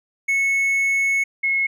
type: tone pair in turn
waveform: triangle / sine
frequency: 2200 / 2176 Hz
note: C#7 / C#7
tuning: -14 / -33 cents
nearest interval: unison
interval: 19 cents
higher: first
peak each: -15 / -17 dBFS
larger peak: first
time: 0.28-1.24 / 1.43-1.67 s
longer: first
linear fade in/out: 10 ms
effects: none